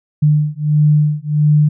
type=beating tone pair; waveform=sine; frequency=149.3 / 150.8 Hz; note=D3 / D3; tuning=+29 / +46 cents; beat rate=1.5 Hz; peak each=-13 dBFS; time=0.22-1.69 s; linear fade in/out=10 ms; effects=none